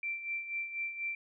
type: tone with tremolo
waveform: sine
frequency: 2349 Hz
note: D7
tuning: in tune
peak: -32 dBFS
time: 0.03-1.15 s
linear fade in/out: 2 ms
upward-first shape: sine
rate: 4.1 Hz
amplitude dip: 65%
effects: none